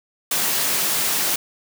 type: high-pass noise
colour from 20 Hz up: white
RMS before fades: -21 dBFS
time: 0.31-1.36 s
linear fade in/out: 5 ms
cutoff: 120 Hz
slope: 96 dB/octave
effects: none

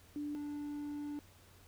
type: tone pair in turn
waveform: sine / triangle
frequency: 293.7 / 292.7 Hz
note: D4 / D4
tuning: 0 / -6 cents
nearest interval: unison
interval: 6 cents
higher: first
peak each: -37 / -37 dBFS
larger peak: neither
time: 0.16-0.35 / 0.35-1.19 s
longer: second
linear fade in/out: 0 ms
effects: added 91 Hz sine -63 dBFS peak until 1.67 s + pink hiss -63 dBFS RMS until 1.67 s

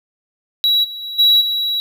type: tone with level steps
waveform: triangle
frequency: 3894 Hz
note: B7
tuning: 25 cents flat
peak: -10 / -25 / -23 / -7 / -15 dBFS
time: 0.64-1.8 s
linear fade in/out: 0 ms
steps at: 0.83 / 1.02 / 1.18 / 1.4 s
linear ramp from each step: 20 ms
effects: none

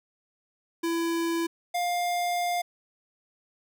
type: tone pair in turn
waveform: square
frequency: 334.2 / 704.5 Hz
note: E4 / F5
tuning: +24 / +15 cents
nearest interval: octave + minor second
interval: 1291 cents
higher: second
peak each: -26 dBFS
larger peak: neither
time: 0.83-1.47 / 1.74-2.62 s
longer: second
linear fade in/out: 10 ms
effects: none

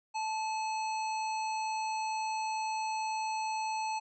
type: harmonic tone with a mistuned harmonic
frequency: 859 Hz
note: A5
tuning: 42 cents flat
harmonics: 1 / 3 / 5 / 7 / 9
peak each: -32 / -42 / -46 / -49 / -51 dBFS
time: 0.14-4 s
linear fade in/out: 20 ms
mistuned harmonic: 1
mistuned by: +33 cents
effects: none

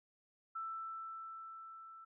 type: tone with level ramp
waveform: sine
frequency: 1327 Hz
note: E6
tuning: 11 cents sharp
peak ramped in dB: -39 to -52 dBFS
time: 0.55-2.05 s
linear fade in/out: 10 ms
effects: none

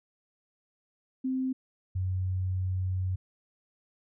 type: tone pair in turn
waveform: sine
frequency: 260.3 / 92.83 Hz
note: C4 / F#2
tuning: -9 / +6 cents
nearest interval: octave + tritone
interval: 1785 cents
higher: first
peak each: -27 dBFS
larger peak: neither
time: 1.24-1.53 / 1.95-3.16 s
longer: second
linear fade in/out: 10 ms
effects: none

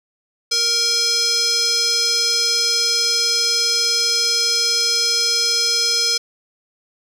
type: tone with band-pass filter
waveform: square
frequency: 466.2 Hz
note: A#4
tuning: in tune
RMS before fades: -18 dBFS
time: 0.51-6.18 s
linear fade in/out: 10 ms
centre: 5200 Hz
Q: 4.9
effects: 8-bit

